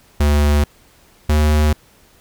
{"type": "tone pair in turn", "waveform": "square", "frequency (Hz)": [73.42, 75.7], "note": ["D2", "D#2"], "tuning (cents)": [0, -47], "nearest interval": "minor second", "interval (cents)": 53, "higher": "second", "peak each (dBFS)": -12, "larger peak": "neither", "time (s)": [[0.2, 0.64], [1.29, 1.73]], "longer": "neither", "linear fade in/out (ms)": 5, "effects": ["pink hiss -51 dBFS RMS until 2.2 s"]}